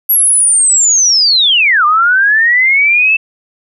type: linear two-way sweep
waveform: sine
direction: down then up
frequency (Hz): 11650 to 1178 to 2659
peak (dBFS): -6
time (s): 0.09-3.17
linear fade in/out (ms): 10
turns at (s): 1.85
effects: none